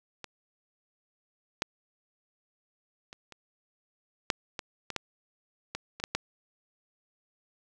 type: clicks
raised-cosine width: 0.2 ms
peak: -22 / -10 / -27 / -29 / -7 / -17 / -18 / -13 / -17 / -23 / -11 / -11 dBFS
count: 12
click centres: 0.243 / 1.621 / 3.129 / 3.323 / 4.302 / 4.592 / 4.903 / 4.963 / 5.75 / 6 / 6.039 / 6.15 s
effects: none